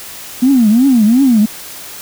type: tone with vibrato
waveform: sine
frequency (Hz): 240.3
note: B3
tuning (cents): -47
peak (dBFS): -5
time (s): 0.42-1.46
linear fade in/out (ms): 10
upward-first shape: triangle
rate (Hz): 2.8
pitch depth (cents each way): 290
effects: tanh soft clip ceiling -1 dBFS + white hiss -30 dBFS RMS until 2.01 s